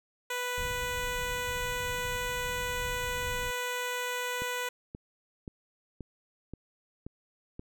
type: tone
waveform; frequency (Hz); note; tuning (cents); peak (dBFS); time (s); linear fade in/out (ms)
10% pulse; 493.9; B4; 0; -23; 0.3-4.69; 5
type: low-pass noise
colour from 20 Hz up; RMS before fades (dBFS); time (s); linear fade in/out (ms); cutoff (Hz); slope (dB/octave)
pink; -41; 0.57-3.51; 10; 130; 12
type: click train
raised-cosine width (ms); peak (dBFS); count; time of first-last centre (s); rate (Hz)
3; -27; 7; 4.42-7.595; 1.89
effects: none